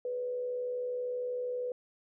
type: tone with frequency modulation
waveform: sine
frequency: 495.4 Hz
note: B4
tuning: 5 cents sharp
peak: -32 dBFS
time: 0.05-1.72 s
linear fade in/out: 2 ms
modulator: 72.7 Hz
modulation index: 0.27
effects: none